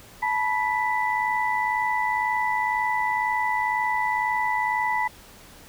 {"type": "tone cluster", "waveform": "sine", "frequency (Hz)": [868, 970, 1983], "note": ["A5", "B5", "B6"], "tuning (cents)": [-24, -31, 7], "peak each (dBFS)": -26, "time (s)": [0.22, 5.08], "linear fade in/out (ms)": 10, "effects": ["pink hiss -48 dBFS RMS until 5.68 s"]}